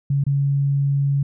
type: tone with dropouts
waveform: sine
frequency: 140 Hz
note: C#3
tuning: 18 cents sharp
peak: -16 dBFS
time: 0.1-1.23 s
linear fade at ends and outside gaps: 5 ms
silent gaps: 0.239-0.265 s
effects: none